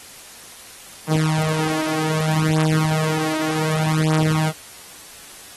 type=beating tone pair; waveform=sawtooth; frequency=156.3 / 156.95 Hz; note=D#3 / D#3; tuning=+8 / +15 cents; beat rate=0.65 Hz; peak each=-17 dBFS; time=1.07-4.53 s; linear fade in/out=50 ms; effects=white hiss -41 dBFS RMS until 5.56 s + AAC 32 kbps